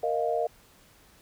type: chord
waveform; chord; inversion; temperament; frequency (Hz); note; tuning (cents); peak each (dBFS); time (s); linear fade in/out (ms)
sine; Bb suspended fourth; none; just; 466.2 / 621.6 / 699.2; Bb4 / Eb5 / F5; 0 / -2 / +2; -29; 0.03-0.47; 5
effects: pink hiss -58 dBFS RMS until 1.21 s